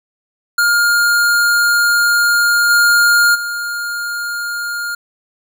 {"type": "tone with level steps", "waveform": "square", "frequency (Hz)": 1413, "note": "F6", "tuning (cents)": 20, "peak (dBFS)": [-11, -9, -20], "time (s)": [0.58, 4.95], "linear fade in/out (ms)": 5, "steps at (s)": [2.69, 3.34], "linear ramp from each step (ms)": 20, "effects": []}